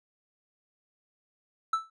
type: tone with exponential decay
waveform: triangle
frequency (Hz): 1318.5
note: E6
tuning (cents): 0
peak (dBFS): -19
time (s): 1.73-1.9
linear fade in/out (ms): 5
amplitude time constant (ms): 35
effects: resampled to 22050 Hz